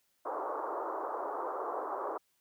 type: band-pass noise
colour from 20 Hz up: white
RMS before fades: -37 dBFS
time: 0.25-2.18 s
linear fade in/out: 10 ms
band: 340 to 1200 Hz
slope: 48 dB/octave
effects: white hiss -75 dBFS RMS until 2.4 s